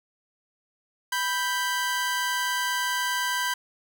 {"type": "tone pair together", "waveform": "sawtooth", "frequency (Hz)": [987.8, 1570.5], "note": ["B5", "G6"], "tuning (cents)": [0, 3], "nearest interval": "minor sixth", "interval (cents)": 803, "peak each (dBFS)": -24, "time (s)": [1.12, 3.54], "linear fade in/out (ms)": 5, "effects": []}